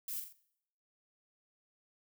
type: noise with echo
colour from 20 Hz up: violet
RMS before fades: -40 dBFS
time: 0.08-0.2 s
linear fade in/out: 2 ms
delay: 42 ms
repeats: 3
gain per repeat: -6 dB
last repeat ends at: 0.326 s
effects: noise-tail reverb RT60 0.7 s tail -19 dB re dry